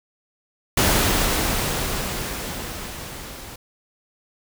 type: noise with level ramp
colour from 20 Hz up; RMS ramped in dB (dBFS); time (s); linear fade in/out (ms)
pink; -17 to -38; 0.77-3.56; 5
effects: none